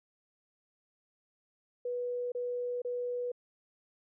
sine tone bursts, 489.7 Hz, B4, 15 cents flat, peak -32 dBFS, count 3, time 1.85-3.318 s, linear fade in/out 5 ms, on 470 ms, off 29 ms, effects none

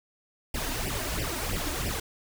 pink noise with flanger, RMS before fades -31 dBFS, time 0.54-2 s, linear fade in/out 5 ms, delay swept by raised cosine 0.37 to 3.27 ms, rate 3 Hz, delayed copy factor +0.85, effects none

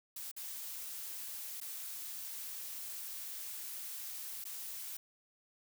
blue noise with dropouts, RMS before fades -44 dBFS, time 0.16-4.97 s, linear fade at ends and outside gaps 5 ms, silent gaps 0.315-0.364 / 1.603-1.612 / 4.442-4.451 s, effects none

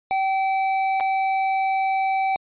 square tone with dropouts, 770 Hz, G5, 31 cents flat, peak -20 dBFS, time 0.11-2.36 s, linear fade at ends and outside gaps 0 ms, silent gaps 1-1.007 s, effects resampled to 8000 Hz

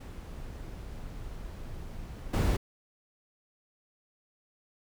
brown noise with level steps, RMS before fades -41 / -24 dBFS, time 0-2.57 s, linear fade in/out 10 ms, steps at 2.33 s, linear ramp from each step 10 ms, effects none

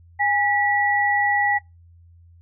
sine tone pair together, 819 / 1944.5 Hz, G#5 / B6, -24 / -27 cents, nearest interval octave + minor third, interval 1497 cents, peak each -20 dBFS, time 0.19-1.59 s, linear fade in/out 20 ms, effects noise-tail reverb RT60 0.2 s tail -23 dB re dry + added 85 Hz sine -47 dBFS peak until 2.41 s

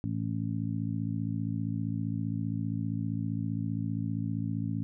harmonic tone, 55.2 Hz, A1, 6 cents sharp, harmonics 2 / 3 / 4 / 5, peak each -33 / -35 / -36 / -37 dBFS, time 0.04-4.83 s, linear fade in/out 0 ms, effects none

